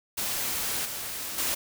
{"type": "noise with level steps", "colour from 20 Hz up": "white", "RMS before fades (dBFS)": [-30, -35, -28], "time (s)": [0.17, 1.55], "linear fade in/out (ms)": 10, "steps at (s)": [0.85, 1.38], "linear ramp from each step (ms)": 5, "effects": []}